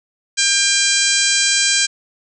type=harmonic tone with a mistuned harmonic; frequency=798 Hz; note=G5; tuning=31 cents sharp; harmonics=2 / 3 / 4 / 5 / 6 / 7 / 8 / 9 / 10; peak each=-22 / -22 / -22 / -22 / -22 / -22 / -22 / -22 / -22 dBFS; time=0.37-1.87 s; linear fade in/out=20 ms; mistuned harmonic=5; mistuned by=+18 cents; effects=none